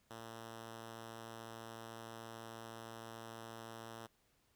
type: tone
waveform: 5% pulse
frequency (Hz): 113.7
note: A#2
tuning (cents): -43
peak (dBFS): -37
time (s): 0.1-4.07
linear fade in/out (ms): 10
effects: pink hiss -75 dBFS RMS until 4.55 s